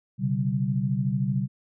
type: tone cluster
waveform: sine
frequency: 127.6 / 141 / 192.7 Hz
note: C3 / C#3 / G3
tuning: -43 / +30 / -29 cents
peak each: -27 dBFS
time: 0.18-1.48 s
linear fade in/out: 50 ms
effects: none